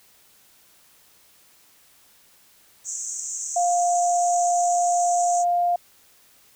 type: band-pass noise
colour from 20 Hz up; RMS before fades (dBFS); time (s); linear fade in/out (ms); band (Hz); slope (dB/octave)
pink; -31; 2.84-5.45; 50; 6100 to 7900; 96
type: tone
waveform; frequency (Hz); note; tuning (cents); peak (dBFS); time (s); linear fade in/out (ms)
sine; 702; F5; +9; -18; 3.56-5.76; 5
effects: white hiss -56 dBFS RMS until 6.55 s